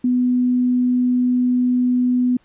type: tone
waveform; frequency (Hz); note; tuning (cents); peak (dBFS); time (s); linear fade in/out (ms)
sine; 248.7; B3; +12; -14; 0.04-2.37; 5
effects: pink hiss -59 dBFS RMS until 2.44 s + resampled to 8000 Hz